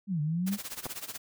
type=exponential two-way sweep; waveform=sine; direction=down then up; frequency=210.2 to 145.8 to 210.2 Hz; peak=-27 dBFS; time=0.07-0.58 s; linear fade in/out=50 ms; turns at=0.21 s
type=noise with tremolo; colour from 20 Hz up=white; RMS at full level=-37 dBFS; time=0.46-1.18 s; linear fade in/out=20 ms; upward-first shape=sine; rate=16 Hz; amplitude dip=85%
type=clicks; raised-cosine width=1 ms; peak=-23 dBFS; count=2; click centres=0.857 / 0.865 s
effects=none

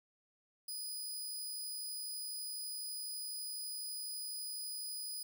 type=tone; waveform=15% pulse; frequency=4968 Hz; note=D#8; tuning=3 cents flat; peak=-34 dBFS; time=0.68-5.23 s; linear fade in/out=5 ms; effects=none

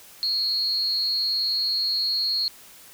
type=tone with amplitude modulation; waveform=sine; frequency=4290 Hz; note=C8; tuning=42 cents sharp; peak=-18 dBFS; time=0.23-2.48 s; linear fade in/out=0 ms; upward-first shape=sine; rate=239 Hz; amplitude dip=60%; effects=tanh soft clip ceiling -15 dBFS + white hiss -48 dBFS RMS until 2.93 s

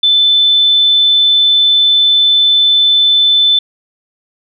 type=tone; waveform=sine; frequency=3520 Hz; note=A7; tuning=in tune; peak=-6 dBFS; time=0.03-3.59 s; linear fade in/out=5 ms; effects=none

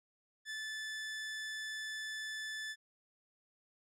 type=tone; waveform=sawtooth; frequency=1746 Hz; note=A6; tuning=14 cents flat; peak=-36 dBFS; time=0.45-2.76 s; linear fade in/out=50 ms; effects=low-pass 8000 Hz 12 dB/octave

